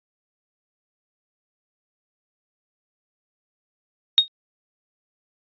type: tone with exponential decay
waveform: sine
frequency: 3729 Hz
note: A#7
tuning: in tune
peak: -6 dBFS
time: 4.18-4.28 s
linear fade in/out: 0 ms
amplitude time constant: 21 ms
effects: resampled to 11025 Hz